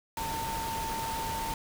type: tone in noise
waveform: sine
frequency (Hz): 902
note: A5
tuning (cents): +43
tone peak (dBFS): -33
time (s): 0.17-1.54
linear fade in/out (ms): 2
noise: pink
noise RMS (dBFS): -37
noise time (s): 0.17-1.54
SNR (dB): +1
effects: none